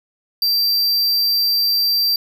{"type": "tone", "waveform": "square", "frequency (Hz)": 4699, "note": "D8", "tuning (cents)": 0, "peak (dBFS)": -15, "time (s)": [0.42, 2.16], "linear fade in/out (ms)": 2, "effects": []}